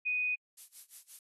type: tone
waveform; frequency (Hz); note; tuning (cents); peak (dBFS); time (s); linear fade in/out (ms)
sine; 2489; D#7; 0; -29; 0.05-0.36; 20
type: noise with tremolo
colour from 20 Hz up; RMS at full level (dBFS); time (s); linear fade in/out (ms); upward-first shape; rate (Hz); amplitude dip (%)
violet; -45; 0.57-1.19; 5; sine; 5.7; 95
effects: AAC 32 kbps